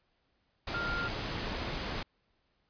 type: tone in noise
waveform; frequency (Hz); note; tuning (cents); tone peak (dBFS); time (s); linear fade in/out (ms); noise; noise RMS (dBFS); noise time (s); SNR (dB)
sine; 1396.9; F6; 0; -33; 0.74-1.08; 5; pink; -36; 0.67-2.03; 0
effects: pink hiss -75 dBFS RMS until 2.69 s + resampled to 11025 Hz